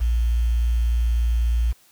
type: tone with quantisation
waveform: sine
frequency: 58.27 Hz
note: A#1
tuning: in tune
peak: -17 dBFS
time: 0-1.73 s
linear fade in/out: 20 ms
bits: 7
effects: white hiss -56 dBFS RMS until 1.91 s